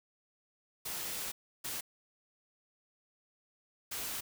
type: noise bursts at uneven times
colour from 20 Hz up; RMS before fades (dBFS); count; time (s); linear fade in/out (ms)
white; -39; 3; 0.85-1.32 / 1.64-1.81 / 3.91-4.21; 10
effects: none